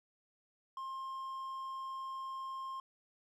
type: tone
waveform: triangle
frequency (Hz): 1062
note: C6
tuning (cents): +25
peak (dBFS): -38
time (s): 0.77-2.8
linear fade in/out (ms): 2
effects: none